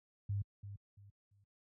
sine tone with echo, 100.5 Hz, G2, 44 cents sharp, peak -33 dBFS, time 0.29-0.42 s, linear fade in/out 5 ms, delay 340 ms, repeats 3, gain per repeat -11 dB, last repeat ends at 1.44 s, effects high-pass 60 Hz 12 dB/octave

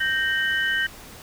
sine tone cluster, 1564 / 1856 / 2993 Hz, G6 / A#6 / F#7, -4 / -8 / +19 cents, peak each -23 / -24 / -28 dBFS, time 0-0.87 s, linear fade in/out 10 ms, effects tanh soft clip ceiling -11 dBFS + pink hiss -43 dBFS RMS until 1.22 s

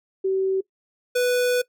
sine / square tone pair in turn, 382.6 / 494 Hz, G4 / B4, -42 / 0 cents, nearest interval major third, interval 442 cents, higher second, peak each -19 dBFS, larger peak neither, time 0.24-0.61 / 1.15-1.62 s, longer second, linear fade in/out 10 ms, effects noise-tail reverb RT60 0.1 s tail -20 dB re dry

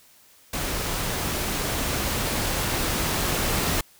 pink noise with level ramp, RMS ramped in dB -28 to -24 dBFS, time 0.53-3.81 s, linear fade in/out 5 ms, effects white hiss -55 dBFS RMS until 3.99 s

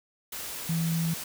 sine tone in noise, 164.81 Hz, E3, in tune, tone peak -25 dBFS, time 0.69-1.14 s, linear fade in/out 5 ms, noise white, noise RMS -37 dBFS, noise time 0.32-1.24 s, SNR +9 dB, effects none

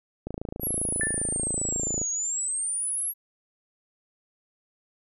click train, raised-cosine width 2 ms, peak -19 dBFS, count 49, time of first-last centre 0.27-2.015 s, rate 27.5 Hz
sine exponential two-way sweep, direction down then up, 11540 to 6600 to 11540 Hz, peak -26 dBFS, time 0.6-3.14 s, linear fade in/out 50 ms, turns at 2.1 s
sine tone with exponential decay, 1760 Hz, A6, in tune, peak -23 dBFS, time 1.01-1.35 s, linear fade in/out 1 ms, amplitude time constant 72 ms
effects none

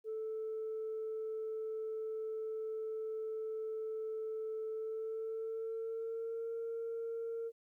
sine tone with pitch glide, 438.9 to 458.6 Hz, A4 to A#4, -4 to -28 cents, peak -36 dBFS, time 0.04-7.52 s, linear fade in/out 50 ms, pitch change +76 cents, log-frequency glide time 4.7-6.53 s, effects tanh soft clip ceiling -34 dBFS + 13-bit

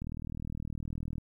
click train, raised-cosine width 5 ms, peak -26 dBFS, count 47, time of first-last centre 0.02-1.182 s, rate 39.6 Hz, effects 11-bit

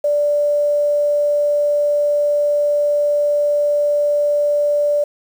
sine tone with quantisation, 585 Hz, D5, 7 cents flat, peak -13 dBFS, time 0.04-5.04 s, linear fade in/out 5 ms, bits 7, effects none

